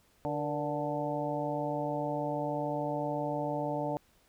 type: harmonic tone with a mistuned harmonic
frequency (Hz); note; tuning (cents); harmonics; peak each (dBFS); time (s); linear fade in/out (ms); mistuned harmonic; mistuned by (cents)
146.83; D3; 0; 1 / 2 / 3 / 4 / 5 / 6; -39 / -37 / -40 / -35 / -39 / -38; 0.25-3.97; 0; 3; +100
effects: pink hiss -67 dBFS RMS until 4.28 s